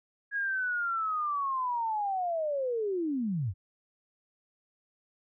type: linear sweep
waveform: sine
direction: down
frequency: 1661.2 to 81 Hz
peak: -28 dBFS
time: 0.31-3.54 s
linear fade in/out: 50 ms
effects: none